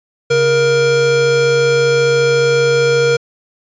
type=tone pair together; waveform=square; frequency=138.59 / 470.5 Hz; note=C#3 / A#4; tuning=0 / +16 cents; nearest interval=octave + major sixth; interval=2116 cents; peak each=-21 / -11 dBFS; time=0.3-3.17 s; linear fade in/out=10 ms; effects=resampled to 16000 Hz